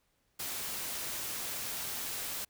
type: noise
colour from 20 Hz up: white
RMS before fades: -38 dBFS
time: 0.39-2.45 s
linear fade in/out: 10 ms
effects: pink hiss -75 dBFS RMS until 2.49 s